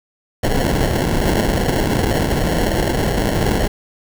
pink noise with sample-and-hold, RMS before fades -17 dBFS, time 0.43-3.68 s, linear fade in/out 10 ms, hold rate 1225 Hz, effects none

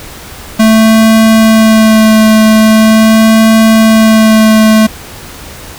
square tone with vibrato, 220 Hz, A3, in tune, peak -3 dBFS, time 0.59-4.87 s, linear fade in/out 10 ms, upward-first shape sine, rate 0.42 Hz, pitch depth 15 cents each way, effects added 79 Hz sine -36 dBFS peak until 5.78 s + pink hiss -28 dBFS RMS until 5.78 s

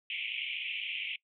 pink band-pass noise, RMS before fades -37 dBFS, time 0.1-1.16 s, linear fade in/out 2 ms, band 2200 to 3200 Hz, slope 96 dB/octave, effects noise-tail reverb RT60 0.1 s tail -22 dB re dry

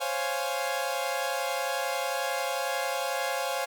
sawtooth chord, Db major seventh, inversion third, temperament equal, 523.3 / 554.4 / 698.5 / 830.6 Hz, C5 / Db5 / F5 / Ab5, 0 / 0 / 0 / 0 cents, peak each -30 dBFS, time 0-3.66 s, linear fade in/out 20 ms, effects none

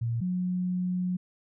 sine tone pair in turn, 116.54 / 181.31 Hz, A#2 / F#3, 0 / -35 cents, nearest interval minor sixth, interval 765 cents, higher second, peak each -26 dBFS, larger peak neither, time 0.01-0.21 / 0.21-1.17 s, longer second, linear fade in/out 10 ms, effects none

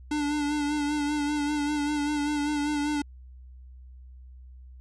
square tone with vibrato, 294.2 Hz, D4, 3 cents sharp, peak -26 dBFS, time 0.11-3.02 s, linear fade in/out 5 ms, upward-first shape sine, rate 5.1 Hz, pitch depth 35 cents each way, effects added 63 Hz sine -44 dBFS peak until 4.8 s + resampled to 22050 Hz

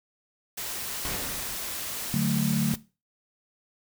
white noise, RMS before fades -34 dBFS, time 0.57-2.76 s, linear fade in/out 10 ms
pink noise with exponential decay, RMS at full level -31 dBFS, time 1.05-2.3 s, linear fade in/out 0 ms, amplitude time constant 270 ms
sine chord, D major, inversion none, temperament equal, 146.83 / 185 / 220 Hz, D3 / F#3 / A3, 0 / 0 / 0 cents, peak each -27 dBFS, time 2.14-2.74 s, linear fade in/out 0 ms
effects noise-tail reverb RT60 0.3 s tail -18 dB re dry

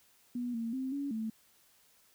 sine tone with pitch steps, 243.9 / 229.3 / 262 / 281.6 / 221.2 Hz, B3 / A#3 / C4 / C#4 / A3, -21 / -28 / +2 / +27 / +9 cents, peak -33 dBFS, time 0.35-1.3 s, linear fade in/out 5 ms, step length 190 ms, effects white hiss -66 dBFS RMS until 2.14 s

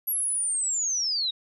sine linear sweep, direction down, 11620 to 3729 Hz, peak -24 dBFS, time 0.07-1.31 s, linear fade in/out 10 ms, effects none

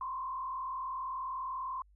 sine tone with frequency modulation, 1046.5 Hz, C6, in tune, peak -35 dBFS, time 0.01-1.82 s, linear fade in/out 2 ms, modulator 39.9 Hz, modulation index 1.2, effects added 50 Hz sine -60 dBFS peak until 1.95 s

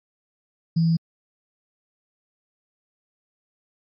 sine tone with sample-and-hold, 164.81 Hz, E3, in tune, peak -16 dBFS, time 0.76-0.97 s, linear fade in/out 10 ms, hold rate 4900 Hz, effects MP3 32 kbps

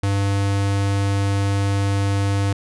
square tone, 99.4 Hz, G2, 25 cents sharp, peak -18 dBFS, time 0.03-2.53 s, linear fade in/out 5 ms, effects resampled to 24000 Hz

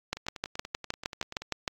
two click trains, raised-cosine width 0.2 ms, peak -12 / -22 dBFS, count 11 / 14, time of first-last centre 0.13-1.678 / 0.17-1.42 s, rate 6.46 / 10.4 Hz, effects AAC 64 kbps

